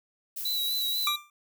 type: noise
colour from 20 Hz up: violet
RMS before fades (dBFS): -35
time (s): 0.36-1.08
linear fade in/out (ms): 10
type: tone with vibrato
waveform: square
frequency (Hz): 3935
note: B7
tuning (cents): -7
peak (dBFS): -28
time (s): 0.45-1.16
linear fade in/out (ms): 5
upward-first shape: sine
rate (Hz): 4.1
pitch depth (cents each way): 36
type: tone with exponential decay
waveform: 25% pulse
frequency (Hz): 1184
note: D6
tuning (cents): +14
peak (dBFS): -19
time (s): 1.07-1.3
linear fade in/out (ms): 2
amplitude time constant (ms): 50
effects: none